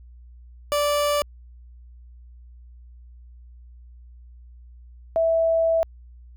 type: tone pair in turn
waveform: 30% pulse / sine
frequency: 584 / 656.4 Hz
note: D5 / E5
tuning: -10 / -8 cents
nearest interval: major second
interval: 202 cents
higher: second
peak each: -17 dBFS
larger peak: neither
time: 0.72-1.22 / 5.16-5.83 s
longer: second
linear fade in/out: 0 ms
effects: added 60 Hz sine -43 dBFS peak until 6.36 s